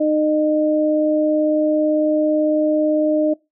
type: tone pair together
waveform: sine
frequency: 307 / 611 Hz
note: D#4 / D#5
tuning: -23 / -32 cents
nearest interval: octave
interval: 1191 cents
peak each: -17 dBFS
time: 0-3.34 s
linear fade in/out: 10 ms
effects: noise-tail reverb RT60 0.2 s tail -21 dB re dry